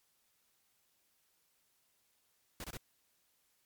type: noise bursts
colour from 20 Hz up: pink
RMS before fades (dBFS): -44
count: 3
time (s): 2.6-2.771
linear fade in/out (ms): 2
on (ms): 41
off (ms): 24
effects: white hiss -75 dBFS RMS until 3.65 s + MP3 96 kbps